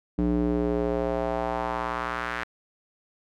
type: tone with band-pass filter sweep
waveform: square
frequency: 59.5 Hz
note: A#1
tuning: 36 cents sharp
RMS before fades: -27 dBFS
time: 0.18-2.44 s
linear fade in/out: 5 ms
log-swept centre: 260 to 1700 Hz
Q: 2.1
effects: none